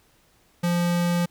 square tone, 173.9 Hz, F3, 7 cents flat, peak -21 dBFS, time 0.63-1.26 s, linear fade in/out 10 ms, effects pink hiss -61 dBFS RMS until 1.3 s

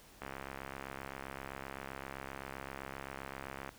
click train, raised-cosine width 0.5 ms, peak -27 dBFS, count 236, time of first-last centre 0.22-3.691 s, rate 67.7 Hz, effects pink hiss -59 dBFS RMS until 3.78 s

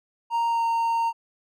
triangle tone with pitch glide, 930 to 920.9 Hz, A#5 to A#5, -4 to -21 cents, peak -19 dBFS, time 0.3-1.13 s, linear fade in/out 50 ms, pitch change -17 cents, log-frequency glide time 0.48-0.64 s, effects none

